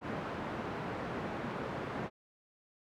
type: band-pass noise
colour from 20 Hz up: pink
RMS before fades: -39 dBFS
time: 0.01-2.1 s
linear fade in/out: 50 ms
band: 140 to 1500 Hz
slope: 12 dB/octave
effects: none